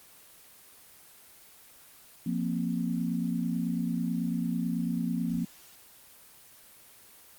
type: chord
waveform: sine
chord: F suspended fourth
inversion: none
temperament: just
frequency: 174.61 / 232.8 / 261.9 Hz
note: F3 / Bb3 / C4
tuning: 0 / -2 / +2 cents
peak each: -31 / -31 / -34 dBFS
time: 2.26-5.45 s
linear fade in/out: 5 ms
effects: white hiss -54 dBFS RMS until 7.38 s + Opus 24 kbps